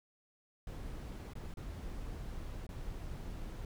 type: noise with dropouts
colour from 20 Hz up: brown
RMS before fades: -43 dBFS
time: 0.67-3.65 s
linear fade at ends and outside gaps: 2 ms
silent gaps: 1.335-1.353 / 1.54-1.571 / 2.667-2.69 s
effects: none